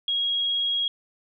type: tone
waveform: sine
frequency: 3294 Hz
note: G#7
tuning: 15 cents flat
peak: -22 dBFS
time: 0.08-0.88 s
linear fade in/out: 2 ms
effects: none